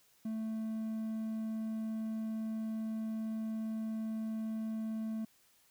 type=tone; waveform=triangle; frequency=220.6 Hz; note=A3; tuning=5 cents sharp; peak=-33 dBFS; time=0.25-5.25 s; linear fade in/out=5 ms; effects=white hiss -68 dBFS RMS until 5.7 s